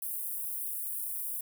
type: high-pass noise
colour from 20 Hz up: white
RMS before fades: -36 dBFS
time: 0.02-1.41 s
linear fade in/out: 5 ms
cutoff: 9400 Hz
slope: 48 dB/octave
effects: none